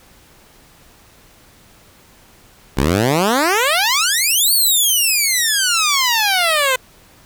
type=exponential two-way sweep; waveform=10% pulse; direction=up then down; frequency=61.74 to 4546 to 502 Hz; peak=-5 dBFS; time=2.77-6.76 s; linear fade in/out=5 ms; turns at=4.53 s; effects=pink hiss -48 dBFS RMS until 7.25 s